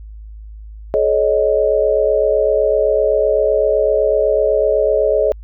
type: chord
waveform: sine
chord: Ab suspended fourth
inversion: none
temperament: equal with one note detuned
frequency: 426.2 / 554.4 / 622.3 Hz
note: Ab4 / Db5 / Eb5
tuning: +45 / 0 / 0 cents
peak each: -16 dBFS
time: 0.94-5.32 s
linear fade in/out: 0 ms
effects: added 53 Hz sine -31 dBFS peak until 5.43 s